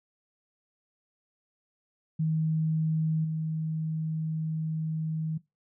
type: tone with level steps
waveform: sine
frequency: 158.4 Hz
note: D#3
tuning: 31 cents sharp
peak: -24 / -28 dBFS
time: 2.19-5.38 s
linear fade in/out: 10 ms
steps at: 3.24 s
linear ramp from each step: 10 ms
effects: noise-tail reverb RT60 0.2 s tail -19 dB re dry